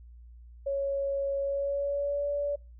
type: tone with pitch glide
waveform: sine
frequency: 554.4 to 574.9 Hz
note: C#5 to D5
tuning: 0 to -37 cents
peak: -27 dBFS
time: 0.66-2.56 s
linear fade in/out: 10 ms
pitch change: +63 cents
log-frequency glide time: 1.39-2.29 s
effects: noise-tail reverb RT60 0.3 s tail -25 dB re dry + added 59 Hz sine -47 dBFS peak until 2.79 s